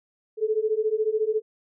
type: beating tone pair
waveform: sine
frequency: 426.3 / 440.3 Hz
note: G#4 / A4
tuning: +45 / +1 cents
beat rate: 14 Hz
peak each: -25 / -24 dBFS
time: 0.37-1.42 s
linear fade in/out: 50 ms
effects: none